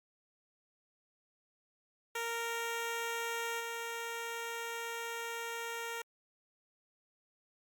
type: tone with level steps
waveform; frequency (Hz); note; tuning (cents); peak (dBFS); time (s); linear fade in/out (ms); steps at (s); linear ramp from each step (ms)
10% pulse; 463.8; A#4; -9; -27 / -30; 2.15-6.02; 5; 3.59; 20
effects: Opus 48 kbps